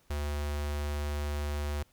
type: tone with notch filter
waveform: square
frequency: 73.42 Hz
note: D2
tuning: in tune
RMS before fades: -33 dBFS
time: 0.1-1.83 s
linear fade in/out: 5 ms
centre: 160 Hz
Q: 0.73
effects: pink hiss -67 dBFS RMS until 1.92 s